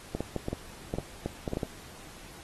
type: clicks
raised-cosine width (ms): 2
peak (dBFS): -17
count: 12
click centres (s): 0.15 / 0.206 / 0.363 / 0.484 / 0.53 / 0.939 / 0.985 / 1.26 / 1.478 / 1.534 / 1.571 / 1.632
effects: pink hiss -49 dBFS RMS until 2.43 s + AAC 32 kbps